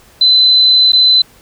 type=tone with dropouts; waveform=sine; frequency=4032 Hz; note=B7; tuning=35 cents sharp; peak=-5 dBFS; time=0.21-1.22 s; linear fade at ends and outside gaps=5 ms; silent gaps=0.921-0.931 s; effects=pink hiss -45 dBFS RMS until 1.41 s